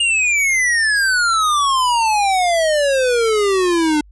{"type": "exponential sweep", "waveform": "square", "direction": "down", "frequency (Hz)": [2851, 295.2], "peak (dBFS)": -14, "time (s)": [0, 4.01], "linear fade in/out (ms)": 5, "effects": ["added 50 Hz sine -42 dBFS peak until 4.11 s", "resampled to 24000 Hz"]}